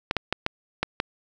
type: clicks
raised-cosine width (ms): 0.3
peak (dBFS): -7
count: 6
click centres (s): 0.111 / 0.167 / 0.326 / 0.464 / 0.83 / 1.001
effects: none